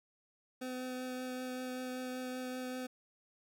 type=tone with vibrato; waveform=25% pulse; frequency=254.3 Hz; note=C4; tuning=49 cents flat; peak=-35 dBFS; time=0.61-2.87 s; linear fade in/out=10 ms; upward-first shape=triangle; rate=5.2 Hz; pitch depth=12 cents each way; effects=none